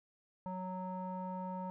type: tone with low-pass filter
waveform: square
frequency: 185 Hz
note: F#3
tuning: in tune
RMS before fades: -41 dBFS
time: 0.46-1.7 s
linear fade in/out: 0 ms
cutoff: 870 Hz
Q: 6.1
effects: none